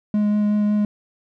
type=tone with vibrato; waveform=triangle; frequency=208.8 Hz; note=G#3; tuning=10 cents sharp; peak=-14 dBFS; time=0.14-0.85 s; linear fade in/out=2 ms; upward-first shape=sine; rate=5.4 Hz; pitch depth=9 cents each way; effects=none